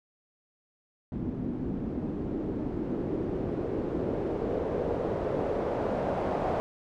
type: noise with low-pass filter sweep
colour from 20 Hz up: white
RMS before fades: -31 dBFS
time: 1.12-6.6 s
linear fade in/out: 0 ms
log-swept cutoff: 240 to 660 Hz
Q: 2.1
effects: none